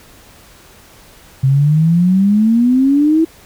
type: exponential sweep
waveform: sine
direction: up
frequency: 130.8 to 329.6 Hz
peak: -8 dBFS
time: 1.43-3.25 s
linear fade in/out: 10 ms
effects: pink hiss -43 dBFS RMS until 3.45 s